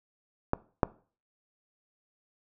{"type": "clicks", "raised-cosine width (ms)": 1, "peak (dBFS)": [-11, -7], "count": 2, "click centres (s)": [0.534, 0.832], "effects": ["noise-tail reverb RT60 0.4 s tail -20 dB re dry"]}